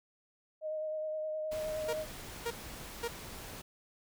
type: tone with vibrato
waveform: sine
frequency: 621 Hz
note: D#5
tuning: 3 cents flat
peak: -34 dBFS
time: 0.61-2.06 s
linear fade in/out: 50 ms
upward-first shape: sine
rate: 9.6 Hz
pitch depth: 17 cents each way
type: noise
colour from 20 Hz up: pink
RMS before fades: -46 dBFS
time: 1.51-3.62 s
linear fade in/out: 10 ms
type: tone bursts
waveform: sawtooth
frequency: 468.8 Hz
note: A#4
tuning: 10 cents sharp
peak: -29 dBFS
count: 3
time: 1.88-3.082 s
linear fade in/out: 10 ms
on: 54 ms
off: 520 ms
effects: none